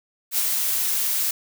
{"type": "noise with ADSR envelope", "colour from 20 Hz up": "blue", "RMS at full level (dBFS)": -20, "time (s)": [0.31, 1.31], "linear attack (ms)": 75, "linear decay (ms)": 22, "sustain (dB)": -3, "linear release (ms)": 4, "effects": []}